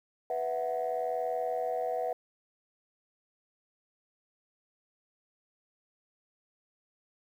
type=chord; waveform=sine; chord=B suspended fourth; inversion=none; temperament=equal; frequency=493.9 / 659.3 / 740 Hz; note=B4 / E5 / F#5; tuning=0 / 0 / 0 cents; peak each=-33 dBFS; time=0.3-2.13 s; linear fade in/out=2 ms; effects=tanh soft clip ceiling -23 dBFS + 10-bit